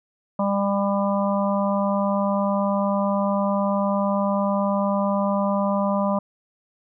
harmonic tone, 199.5 Hz, G3, 31 cents sharp, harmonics 1 / 3 / 4 / 5 / 6, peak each -22 / -24 / -32 / -27 / -32 dBFS, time 0.39-6.19 s, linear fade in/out 5 ms, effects none

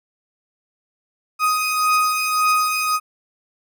35% pulse beating tone pair, 1249 / 1250.8 Hz, D#6 / D#6, +6 / +9 cents, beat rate 1.8 Hz, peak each -21 / -16 dBFS, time 1.39-3 s, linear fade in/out 50 ms, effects none

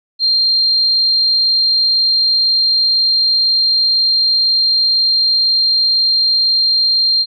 sine tone, 4186 Hz, C8, in tune, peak -10 dBFS, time 0.19-7.26 s, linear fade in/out 50 ms, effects none

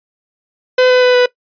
45% pulse tone with pitch steps, 507 / 502.9 / 498.9 / 494.8 Hz, B4 / B4 / B4 / B4, +45 / +31 / +17 / +3 cents, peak -7 dBFS, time 0.78-1.26 s, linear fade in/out 5 ms, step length 120 ms, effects noise-tail reverb RT60 0.1 s tail -19 dB re dry + resampled to 11025 Hz

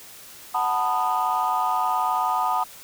sine chord, B dominant seventh, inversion second, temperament just, 740.8 / 889 / 987.8 / 1234.7 Hz, F#5 / A5 / B5 / D#6, +2 / +18 / 0 / -14 cents, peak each -25 dBFS, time 0.54-2.64 s, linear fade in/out 10 ms, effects tanh soft clip ceiling -13 dBFS + white hiss -44 dBFS RMS until 2.83 s

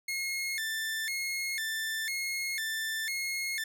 sawtooth tone with vibrato, 1956 Hz, B6, 17 cents flat, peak -28 dBFS, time 0.08-3.64 s, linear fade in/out 5 ms, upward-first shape square, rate 1 Hz, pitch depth 170 cents each way, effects none

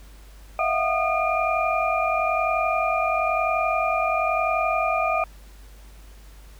sine tone cluster, 646 / 687 / 738 / 1227 / 2403 Hz, E5 / F5 / F#5 / D#6 / D7, -35 / -29 / -5 / -25 / +39 cents, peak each -26 / -27 / -27 / -25 / -28 dBFS, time 0.59-5.24 s, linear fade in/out 2 ms, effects added 50 Hz sine -43 dBFS peak until 6.59 s + pink hiss -53 dBFS RMS until 6.59 s

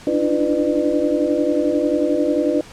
sine tone cluster, 291.4 / 302.6 / 340.5 / 498.3 / 600 Hz, D4 / D#4 / F4 / B4 / D5, -13 / -48 / -44 / +15 / +37 cents, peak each -22 dBFS, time 0.07-2.61 s, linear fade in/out 2 ms, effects pink hiss -41 dBFS RMS until 2.72 s + low-pass 8000 Hz 12 dB/octave

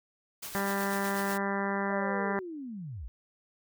white noise with tremolo, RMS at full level -39 dBFS, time 0.42-1.38 s, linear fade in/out 10 ms, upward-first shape sine, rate 8.1 Hz, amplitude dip 45%
harmonic tone, 198 Hz, G3, 18 cents sharp, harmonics 1 / 2 / 3 / 4 / 5 / 6 / 7 / 8 / 9 / 10, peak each -33 / -36 / -38 / -38 / -37 / -41 / -41 / -40 / -39 / -43 dBFS, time 0.55-2.39 s, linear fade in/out 0 ms
sine linear sweep, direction down, 625 to 46.25 Hz, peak -37 dBFS, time 1.9-3.08 s, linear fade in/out 0 ms
effects none

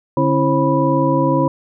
sine tone cluster, 144.3 / 270.3 / 331.9 / 536 / 983 Hz, D3 / C#4 / E4 / C5 / B5, -30 / -44 / +12 / +42 / -8 cents, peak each -19 dBFS, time 0.17-1.48 s, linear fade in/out 2 ms, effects none

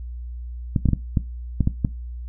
clicks, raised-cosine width 5 ms, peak -6 dBFS, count 8, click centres 0.762 / 0.857 / 0.888 / 0.933 / 1.172 / 1.607 / 1.674 / 1.848 s, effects noise-tail reverb RT60 0.2 s tail -17 dB re dry + added 60 Hz sine -30 dBFS peak until 2.28 s

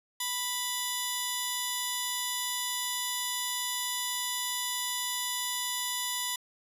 10% pulse tone pair together, 987.8 / 3520 Hz, B5 / A7, 0 / 0 cents, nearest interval octave + minor seventh, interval 2200 cents, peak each -25 dBFS, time 0.2-6.36 s, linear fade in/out 5 ms, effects resampled to 32000 Hz

